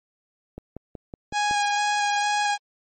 click train, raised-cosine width 2 ms, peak -22 dBFS, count 6, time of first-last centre 0.58-1.511 s, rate 5.37 Hz
sawtooth tone with vibrato, 825 Hz, G#5, 12 cents flat, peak -17 dBFS, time 1.32-2.58 s, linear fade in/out 50 ms, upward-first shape square, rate 2.2 Hz, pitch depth 9 cents each way
effects MP3 32 kbps

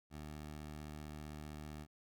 15% pulse tone, 75.5 Hz, D2, 48 cents sharp, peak -40 dBFS, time 0.1-1.87 s, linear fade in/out 50 ms, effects none

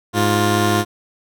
15% pulse tone pair together, 104.7 / 352.2 Hz, G#2 / F4, +15 / +15 cents, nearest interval octave + major sixth, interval 2100 cents, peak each -11 dBFS, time 0.13-0.85 s, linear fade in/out 50 ms, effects none

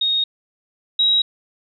sine tone pair in turn, 3728 / 3835 Hz, A#7 / A#7, -1 / +48 cents, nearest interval unison, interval 49 cents, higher second, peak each -16 / -13 dBFS, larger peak second, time 0.01-0.24 / 0.99-1.22 s, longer neither, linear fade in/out 5 ms, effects none

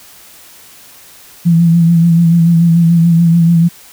sine tone with vibrato, 168.2 Hz, E3, 35 cents sharp, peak -5 dBFS, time 1.45-3.69 s, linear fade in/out 20 ms, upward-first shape sine, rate 6.9 Hz, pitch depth 37 cents each way, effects white hiss -39 dBFS RMS until 3.92 s

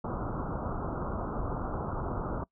pink low-pass noise, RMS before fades -34 dBFS, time 0.04-2.44 s, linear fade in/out 5 ms, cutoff 1400 Hz, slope 96 dB/octave, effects noise-tail reverb RT60 0.1 s tail -23 dB re dry

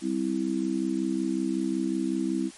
sine chord, C major, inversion second, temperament just, 196.22 / 261.6 / 327 Hz, G3 / C4 / E4, +2 / 0 / -14 cents, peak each -31 / -29 / -28 dBFS, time 0.01-2.51 s, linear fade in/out 50 ms, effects white hiss -48 dBFS RMS until 2.57 s + MP3 48 kbps

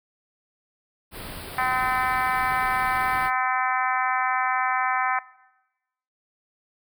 pink band-stop noise, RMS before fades -37 dBFS, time 1.11-3.31 s, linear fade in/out 50 ms, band 5000 to 8400 Hz, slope 96 dB/octave
harmonic tone, 256 Hz, C4, 38 cents flat, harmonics 3 / 4 / 5 / 6 / 7 / 8 / 9, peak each -26 / -27 / -28 / -31 / -29 / -33 / -35 dBFS, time 1.58-5.19 s, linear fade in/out 2 ms
effects noise-tail reverb RT60 1.0 s tail -21 dB re dry

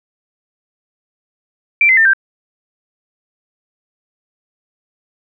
sine tone with pitch steps, 2349 / 2057 / 1800.9 / 1576.9 Hz, D7 / C7 / A6 / G6, 0 / -30 / +40 / +10 cents, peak -7 dBFS, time 1.81-2.134 s, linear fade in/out 2 ms, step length 81 ms, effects none

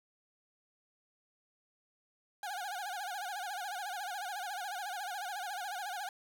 30% pulse tone with vibrato, 770 Hz, G5, 31 cents flat, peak -35 dBFS, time 2.43-6.09 s, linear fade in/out 2 ms, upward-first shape sine, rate 14 Hz, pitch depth 150 cents each way, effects none

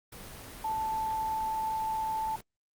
sine tone in noise, 879 Hz, A5, 2 cents flat, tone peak -29 dBFS, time 0.64-2.36 s, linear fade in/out 5 ms, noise pink, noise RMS -45 dBFS, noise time 0.12-2.41 s, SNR +13 dB, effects Opus 24 kbps

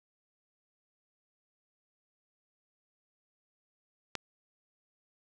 click, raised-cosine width 0.2 ms, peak -16 dBFS, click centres 4.153 s, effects none

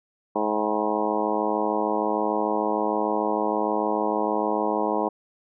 harmonic tone with a mistuned harmonic, 106.6 Hz, G#2, 46 cents sharp, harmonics 2 / 3 / 4 / 5 / 6 / 7 / 8 / 9 / 10, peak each -32 / -29 / -29 / -30 / -31 / -31 / -31 / -29 / -35 dBFS, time 0.35-5.09 s, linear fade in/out 10 ms, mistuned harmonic 8, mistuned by -52 cents, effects none

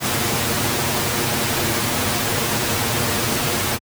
pink noise with comb filter, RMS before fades -20 dBFS, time 0-3.79 s, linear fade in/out 50 ms, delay 8.5 ms, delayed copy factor +0.65, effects high-pass 80 Hz 12 dB/octave

